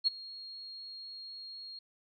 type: tone with ADSR envelope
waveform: sine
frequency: 4276 Hz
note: C8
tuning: 37 cents sharp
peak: -22 dBFS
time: 0.04-1.79 s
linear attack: 32 ms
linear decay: 16 ms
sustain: -21 dB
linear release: 5 ms
effects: none